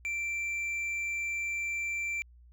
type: tone with hard clipping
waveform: triangle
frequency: 2349 Hz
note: D7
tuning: in tune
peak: -32 dBFS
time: 0.05-2.22 s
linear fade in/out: 0 ms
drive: 7 dB
effects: added 60 Hz sine -53 dBFS peak until 2.52 s